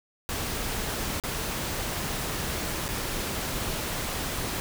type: noise with dropouts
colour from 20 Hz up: pink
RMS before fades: -31 dBFS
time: 0.29-4.6 s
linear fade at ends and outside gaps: 0 ms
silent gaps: 1.2-1.237 / 2.881-2.888 s
effects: none